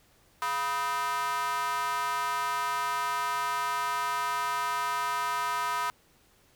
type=tone with high-pass filter; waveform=square; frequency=140 Hz; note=C#3; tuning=18 cents sharp; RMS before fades=-30 dBFS; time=0.42-5.9 s; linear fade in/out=0 ms; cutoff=1100 Hz; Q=5.8; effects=pink hiss -63 dBFS RMS until 6.55 s